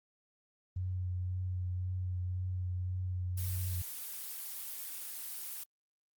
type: tone with vibrato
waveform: sine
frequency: 91.2 Hz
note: F#2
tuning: 24 cents flat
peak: -33 dBFS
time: 0.76-3.82 s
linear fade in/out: 5 ms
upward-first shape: triangle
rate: 1.9 Hz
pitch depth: 20 cents each way
type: noise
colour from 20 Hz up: blue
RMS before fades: -42 dBFS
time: 3.37-5.64 s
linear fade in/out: 10 ms
effects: Opus 24 kbps